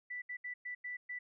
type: tone bursts at uneven times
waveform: sine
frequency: 1975.5 Hz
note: B6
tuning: in tune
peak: -39 dBFS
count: 6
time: 0.1-0.22 / 0.29-0.37 / 0.44-0.54 / 0.65-0.75 / 0.84-0.97 / 1.09-1.19 s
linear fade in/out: 10 ms
effects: none